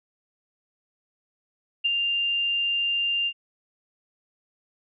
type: tone with ADSR envelope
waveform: sine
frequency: 2794 Hz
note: F7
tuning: in tune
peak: -18 dBFS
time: 1.84-3.33 s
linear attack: 16 ms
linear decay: 22 ms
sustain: -4 dB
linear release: 62 ms
effects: none